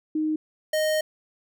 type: tone pair in turn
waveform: sine / square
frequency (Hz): 310 / 620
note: D#4 / D#5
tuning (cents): -6 / -6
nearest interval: octave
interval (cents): 1200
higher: second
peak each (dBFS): -22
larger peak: neither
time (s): 0.15-0.36 / 0.73-1.01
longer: second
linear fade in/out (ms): 5
effects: none

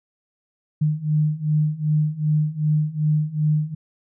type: beating tone pair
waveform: sine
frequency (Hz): 151 / 153.6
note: D3 / D#3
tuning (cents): +48 / -22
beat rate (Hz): 2.6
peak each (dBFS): -22 / -20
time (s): 0.81-3.75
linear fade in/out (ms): 10
effects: none

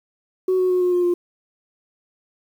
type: tone with pitch steps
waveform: sine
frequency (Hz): 372.4 / 368.1 / 363.9 / 359.7 / 355.6 / 351.5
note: F#4 / F#4 / F#4 / F#4 / F4 / F4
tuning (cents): +11 / -9 / -29 / -49 / +31 / +11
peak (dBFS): -14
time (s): 0.48-1.14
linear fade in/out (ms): 5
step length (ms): 110
effects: tanh soft clip ceiling -13 dBFS + 8-bit

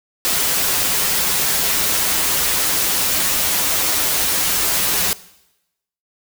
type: noise with comb filter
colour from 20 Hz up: white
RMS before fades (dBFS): -18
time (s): 0.25-5.13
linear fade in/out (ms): 0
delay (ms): 8.6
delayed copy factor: -0.6
effects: noise-tail reverb RT60 0.9 s tail -19 dB re dry

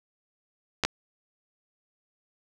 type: clicks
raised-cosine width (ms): 0.2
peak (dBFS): -6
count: 2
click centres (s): 0.837 / 0.85
effects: none

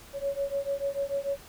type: beating tone pair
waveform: sine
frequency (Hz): 554.4 / 561.2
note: C#5 / C#5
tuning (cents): 0 / +21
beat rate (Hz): 6.8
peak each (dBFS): -31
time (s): 0.13-1.38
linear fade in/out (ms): 50
effects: pink hiss -50 dBFS RMS until 1.48 s

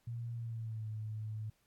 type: tone with pitch glide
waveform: sine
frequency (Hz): 117.5 to 108.37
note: A#2 to A2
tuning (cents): +14 to -26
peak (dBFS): -38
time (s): 0.07-1.5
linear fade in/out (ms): 5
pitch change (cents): -140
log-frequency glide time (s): 0.35-0.88
effects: pink hiss -75 dBFS RMS until 1.66 s + AAC 64 kbps

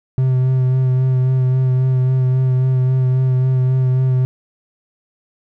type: tone with vibrato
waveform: triangle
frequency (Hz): 129.2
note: C3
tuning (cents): -21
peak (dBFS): -10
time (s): 0.18-4.25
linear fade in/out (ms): 0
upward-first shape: sine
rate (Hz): 3.7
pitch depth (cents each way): 20
effects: none

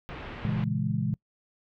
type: low-pass noise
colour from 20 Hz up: pink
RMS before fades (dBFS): -40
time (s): 0.09-0.64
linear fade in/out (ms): 0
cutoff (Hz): 3000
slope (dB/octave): 24
type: chord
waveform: sine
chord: A# half-diminished seventh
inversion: none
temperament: equal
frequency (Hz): 116.54 / 138.59 / 164.81 / 207.7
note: A#2 / C#3 / E3 / G#3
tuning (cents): 0 / 0 / 0 / 0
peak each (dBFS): -31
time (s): 0.45-1.14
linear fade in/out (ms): 0
effects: noise-tail reverb RT60 0.1 s tail -25 dB re dry

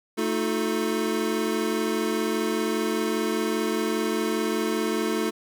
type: tone cluster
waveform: square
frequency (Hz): 221.9 / 314.3 / 359.3 / 437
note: A3 / D#4 / F4 / A4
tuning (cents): +15 / +18 / +49 / -12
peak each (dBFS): -30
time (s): 0.17-5.31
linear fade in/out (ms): 20
effects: none

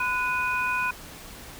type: tone cluster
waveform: sine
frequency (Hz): 1008 / 1470 / 2483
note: B5 / F#6 / D#7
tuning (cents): +35 / -12 / -4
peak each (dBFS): -28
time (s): 0-0.91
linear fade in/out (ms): 5
effects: pink hiss -43 dBFS RMS until 1.59 s

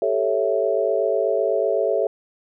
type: chord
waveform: sine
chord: A dominant seventh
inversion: third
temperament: equal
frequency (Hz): 392 / 440 / 554.4 / 659.3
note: G4 / A4 / C#5 / E5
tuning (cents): 0 / 0 / 0 / 0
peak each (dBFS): -25 / -23 / -23 / -23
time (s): 0.02-2.07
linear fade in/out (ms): 2
effects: none

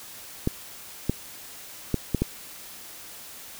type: clicks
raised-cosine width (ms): 3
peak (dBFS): -9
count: 5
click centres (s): 0.474 / 1.096 / 1.943 / 2.147 / 2.22
effects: white hiss -43 dBFS RMS until 3.59 s

